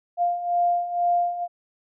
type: beating tone pair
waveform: sine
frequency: 698.5 / 700.6 Hz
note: F5 / F5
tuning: 0 / +5 cents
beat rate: 2.1 Hz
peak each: -26 / -21 dBFS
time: 0.17-1.48 s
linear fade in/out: 50 ms
effects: none